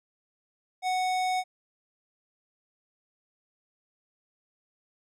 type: tone with hard clipping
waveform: sine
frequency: 740 Hz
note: F#5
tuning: in tune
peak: -27 dBFS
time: 0.82-1.44 s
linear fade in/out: 50 ms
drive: 17 dB
effects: none